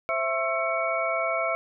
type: tone cluster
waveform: sine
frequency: 528 / 663 / 1078 / 1331 / 2241 Hz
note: C5 / E5 / C#6 / E6 / C#7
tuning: +16 / +10 / -49 / +16 / +18 cents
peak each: -34 / -27 / -34 / -30 / -30 dBFS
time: 0.09-1.55 s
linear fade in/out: 0 ms
effects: none